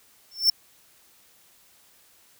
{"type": "tone with exponential growth", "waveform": "square", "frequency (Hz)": 5390, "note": "E8", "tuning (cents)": 38, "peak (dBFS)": -13, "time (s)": [0.31, 0.5], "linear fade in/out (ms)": 5, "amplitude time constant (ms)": 41, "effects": ["white hiss -58 dBFS RMS until 2.39 s"]}